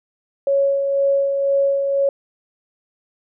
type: tone with tremolo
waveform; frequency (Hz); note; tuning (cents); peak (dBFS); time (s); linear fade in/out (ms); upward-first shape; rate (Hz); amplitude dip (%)
sine; 554.4; C#5; 0; -13; 0.47-2.09; 2; sine; 2; 40
effects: none